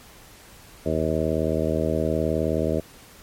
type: harmonic tone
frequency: 79.1 Hz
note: D#2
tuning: 29 cents sharp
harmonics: 1 / 2 / 3 / 4 / 5 / 6 / 7 / 8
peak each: -29 / -29 / -29 / -29 / -29 / -29 / -29 / -29 dBFS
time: 0.85-2.81 s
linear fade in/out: 20 ms
effects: pink hiss -48 dBFS RMS until 3.22 s + MP3 64 kbps